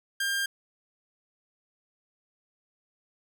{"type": "tone", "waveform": "sawtooth", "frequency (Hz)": 1600, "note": "G6", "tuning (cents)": 35, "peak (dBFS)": -23, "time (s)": [0.2, 0.46], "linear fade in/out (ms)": 5, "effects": []}